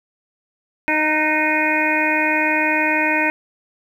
harmonic tone with a mistuned harmonic, 308.8 Hz, D#4, 13 cents flat, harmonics 1 / 2 / 3 / 5 / 6 / 7 / 8, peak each -23 / -25 / -23 / -25 / -23 / -24 / -21 dBFS, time 0.88-3.3 s, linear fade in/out 0 ms, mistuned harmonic 5, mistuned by -29 cents, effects 8-bit

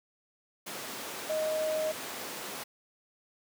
sine tone in noise, 624 Hz, D#5, 5 cents sharp, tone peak -28 dBFS, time 1.29-1.92 s, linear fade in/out 10 ms, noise pink, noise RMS -38 dBFS, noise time 0.66-2.64 s, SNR +7 dB, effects high-pass 300 Hz 12 dB/octave

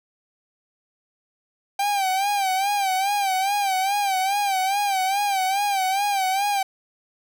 45% pulse tone with vibrato, 784 Hz, G5, in tune, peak -20 dBFS, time 1.79-6.63 s, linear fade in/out 5 ms, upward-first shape sine, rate 2.4 Hz, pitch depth 84 cents each way, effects none

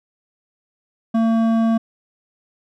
sine tone with hard clipping, 226.3 Hz, A3, 49 cents sharp, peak -16 dBFS, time 1.14-1.78 s, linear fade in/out 10 ms, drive 10 dB, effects none

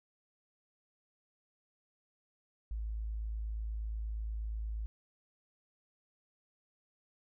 sine tone, 54.2 Hz, A1, 25 cents flat, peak -35 dBFS, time 2.71-4.86 s, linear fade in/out 0 ms, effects none

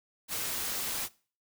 white noise, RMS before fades -34 dBFS, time 0.28-1.09 s, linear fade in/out 50 ms, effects noise-tail reverb RT60 0.4 s tail -21 dB re dry

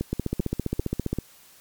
two click trains, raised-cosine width 3 ms, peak -12 / -13 dBFS, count 16 / 4, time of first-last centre 0.13-1.13 / 0.01-1.186 s, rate 15 / 2.55 Hz, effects white hiss -53 dBFS RMS until 1.6 s + MP3 96 kbps

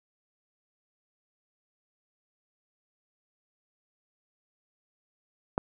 click, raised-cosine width 1 ms, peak -12 dBFS, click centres 5.579 s, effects none

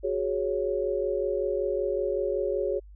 sine chord, F# suspended second, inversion none, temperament equal, 370 / 415.3 / 554.4 Hz, F#4 / G#4 / C#5, 0 / 0 / 0 cents, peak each -30 / -29 / -29 dBFS, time 0.03-2.8 s, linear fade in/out 20 ms, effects added 50 Hz sine -45 dBFS peak until 2.95 s

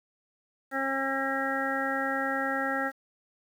harmonic tone, 270 Hz, C#4, 45 cents flat, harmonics 1 / 2 / 3 / 5 / 6 / 7, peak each -34 / -34 / -34 / -34 / -34 / -34 dBFS, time 0.71-2.92 s, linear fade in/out 50 ms, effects 9-bit

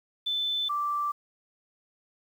sine tone pair in turn, 3520 / 1171.4 Hz, A7 / D6, 0 / -5 cents, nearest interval octave + perfect fifth, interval 1905 cents, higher first, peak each -26 dBFS, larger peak neither, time 0.26-0.69 / 0.69-1.12 s, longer neither, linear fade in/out 10 ms, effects 9-bit

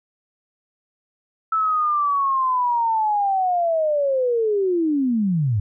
sine linear sweep, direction down, 1318.5 to 95.3 Hz, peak -17 dBFS, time 1.52-5.6 s, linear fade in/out 5 ms, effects none

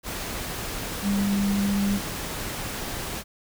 sine tone in noise, 200.2 Hz, G3, 37 cents sharp, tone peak -21 dBFS, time 1.02-2 s, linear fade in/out 50 ms, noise pink, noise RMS -32 dBFS, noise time 0.03-3.24 s, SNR +8 dB, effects none

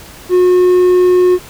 triangle tone, 362.1 Hz, F#4, 37 cents flat, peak -4 dBFS, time 0.29-1.39 s, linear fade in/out 50 ms, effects pink hiss -35 dBFS RMS until 1.49 s

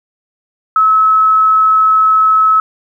sine tone, 1293 Hz, E6, 34 cents flat, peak -6 dBFS, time 0.76-2.6 s, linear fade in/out 2 ms, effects 8-bit

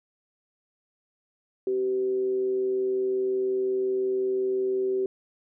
sine tone with frequency modulation, 383.6 Hz, G4, 37 cents flat, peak -23 dBFS, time 1.67-5.06 s, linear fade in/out 2 ms, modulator 120 Hz, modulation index 0.25, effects none

